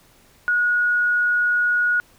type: tone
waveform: sine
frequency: 1452 Hz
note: F#6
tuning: 33 cents flat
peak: -16 dBFS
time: 0.48-2 s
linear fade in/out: 0 ms
effects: pink hiss -54 dBFS RMS until 2.18 s